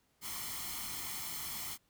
white noise with comb filter, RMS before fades -41 dBFS, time 0.21-1.78 s, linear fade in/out 50 ms, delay 0.94 ms, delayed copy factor +0.65, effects pink hiss -74 dBFS RMS until 1.89 s

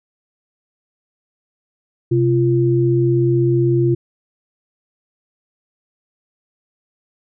sine tone pair together, 128.89 / 344.9 Hz, C3 / F4, -26 / -22 cents, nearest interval octave + perfect fourth, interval 1704 cents, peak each -15 dBFS, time 2.11-3.95 s, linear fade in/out 10 ms, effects none

